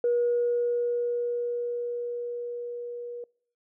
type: tone with level ramp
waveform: sine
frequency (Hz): 480.3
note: B4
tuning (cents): -48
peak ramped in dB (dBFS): -20 to -35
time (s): 0.04-3.24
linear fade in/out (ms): 2
effects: noise-tail reverb RT60 0.6 s tail -26 dB re dry + tanh soft clip ceiling -17 dBFS